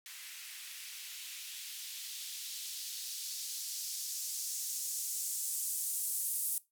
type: noise with band-pass filter sweep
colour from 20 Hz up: violet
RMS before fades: -40 dBFS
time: 0.06-6.58 s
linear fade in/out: 0 ms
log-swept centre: 2000 to 10000 Hz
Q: 1.4
effects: noise-tail reverb RT60 0.2 s tail -19 dB re dry

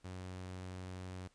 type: tone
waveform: sawtooth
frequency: 92.1 Hz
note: F#2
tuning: 7 cents flat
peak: -40 dBFS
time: 0.04-1.28 s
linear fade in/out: 10 ms
effects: pink hiss -72 dBFS RMS until 1.34 s + resampled to 22050 Hz

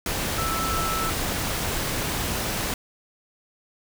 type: tone in noise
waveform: sine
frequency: 1318.5 Hz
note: E6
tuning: in tune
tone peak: -27 dBFS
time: 0.38-1.1 s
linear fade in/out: 2 ms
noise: pink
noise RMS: -27 dBFS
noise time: 0.06-2.74 s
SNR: -3 dB
effects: none

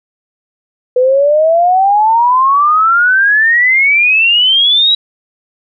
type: exponential sweep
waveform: sine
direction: up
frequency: 493.9 to 3901 Hz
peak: -6 dBFS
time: 0.96-4.95 s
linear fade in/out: 5 ms
effects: none

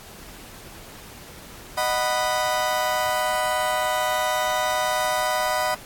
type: chord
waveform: 30% pulse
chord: B major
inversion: first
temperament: just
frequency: 617.4 / 740.8 / 987.8 Hz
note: D#5 / F#5 / B5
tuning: -14 / +2 / 0 cents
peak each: -23 dBFS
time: 1.77-5.75 s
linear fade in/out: 10 ms
effects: pink hiss -43 dBFS RMS until 5.85 s + AAC 64 kbps

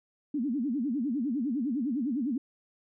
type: tone with vibrato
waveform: sine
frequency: 260.4 Hz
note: C4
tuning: 8 cents flat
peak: -27 dBFS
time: 0.34-2.38 s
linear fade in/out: 5 ms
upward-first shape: sine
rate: 9.9 Hz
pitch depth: 270 cents each way
effects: none

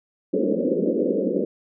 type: band-pass noise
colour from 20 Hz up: white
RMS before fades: -22 dBFS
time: 0.33-1.45 s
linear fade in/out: 10 ms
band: 180 to 550 Hz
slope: 96 dB/octave
effects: none

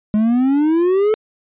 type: exponential sweep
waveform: triangle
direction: up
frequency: 208.2 to 440 Hz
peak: -10 dBFS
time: 0.14-1.14 s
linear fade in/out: 0 ms
effects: resampled to 8000 Hz

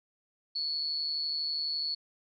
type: tone with amplitude modulation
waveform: sine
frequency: 4407 Hz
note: C#8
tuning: 11 cents flat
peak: -27 dBFS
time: 0.55-1.95 s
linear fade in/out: 10 ms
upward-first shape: sine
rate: 152 Hz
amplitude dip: 65%
effects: none

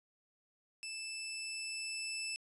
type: tone with level ramp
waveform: 20% pulse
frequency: 2637 Hz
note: E7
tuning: in tune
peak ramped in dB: -37 to -33 dBFS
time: 0.83-2.36 s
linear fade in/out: 0 ms
effects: resampled to 32000 Hz

